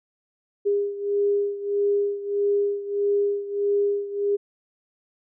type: beating tone pair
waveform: sine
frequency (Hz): 405.1 / 406.7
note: G#4 / G#4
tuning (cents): -43 / -36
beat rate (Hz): 1.6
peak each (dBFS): -22 / -26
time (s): 0.65-4.37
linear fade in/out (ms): 20
effects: none